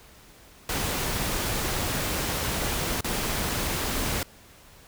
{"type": "noise with dropouts", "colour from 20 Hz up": "pink", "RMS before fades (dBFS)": -28, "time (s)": [0.69, 4.23], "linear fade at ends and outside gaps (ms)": 2, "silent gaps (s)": [3.008, 3.044], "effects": ["pink hiss -52 dBFS RMS until 4.87 s"]}